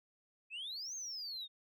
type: exponential two-way sweep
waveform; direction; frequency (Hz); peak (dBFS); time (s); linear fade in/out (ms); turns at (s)
sine; up then down; 2489 to 6500 to 3628; -39; 0.5-1.48; 50; 0.95
effects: tanh soft clip ceiling -39 dBFS